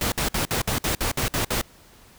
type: noise bursts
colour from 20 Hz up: pink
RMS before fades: -24 dBFS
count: 10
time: 0.01-1.614 s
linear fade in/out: 2 ms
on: 110 ms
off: 56 ms
effects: pink hiss -52 dBFS RMS until 2.18 s